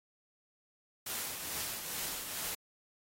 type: noise with tremolo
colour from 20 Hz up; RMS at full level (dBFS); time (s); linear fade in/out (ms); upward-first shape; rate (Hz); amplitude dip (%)
white; -37; 1.06-2.55; 5; triangle; 2.3; 50
effects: AAC 48 kbps